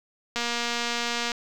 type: click train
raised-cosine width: 0.2 ms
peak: -11 dBFS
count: 228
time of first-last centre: 0.36-1.318 s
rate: 237 Hz
effects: 8-bit